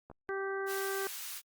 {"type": "clicks", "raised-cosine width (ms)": 1, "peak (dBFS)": -35, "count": 2, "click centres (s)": [0.1, 0.114]}
{"type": "harmonic tone", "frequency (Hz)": 390, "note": "G4", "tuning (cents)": -9, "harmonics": [1, 2, 3, 4, 5], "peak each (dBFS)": [-35, -44, -43, -40, -48], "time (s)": [0.29, 1.07], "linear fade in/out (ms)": 0}
{"type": "high-pass noise", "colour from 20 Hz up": "white", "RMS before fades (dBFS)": -42, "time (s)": [0.66, 1.42], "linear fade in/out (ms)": 50, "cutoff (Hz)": 1300, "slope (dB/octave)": 12}
{"effects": ["Opus 48 kbps"]}